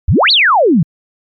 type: exponential two-way sweep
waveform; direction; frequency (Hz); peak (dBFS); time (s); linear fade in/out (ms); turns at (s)
sine; up then down; 59.3 to 4634 to 142; -6; 0.08-0.83; 5; 0.31
effects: MP3 64 kbps